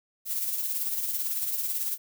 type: noise with tremolo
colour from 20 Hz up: violet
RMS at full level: -28 dBFS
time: 0.25-1.98 s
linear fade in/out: 50 ms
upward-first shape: sine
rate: 18 Hz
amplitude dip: 45%
effects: none